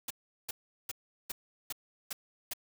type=noise bursts; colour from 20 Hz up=white; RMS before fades=-37 dBFS; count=7; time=0.08-2.535 s; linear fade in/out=5 ms; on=25 ms; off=380 ms; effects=none